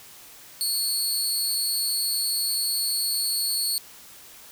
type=tone with amplitude modulation; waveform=20% pulse; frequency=4392 Hz; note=C#8; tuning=17 cents flat; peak=-14 dBFS; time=0.61-3.78 s; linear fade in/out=0 ms; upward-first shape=sine; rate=249 Hz; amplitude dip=75%; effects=white hiss -47 dBFS RMS until 4.51 s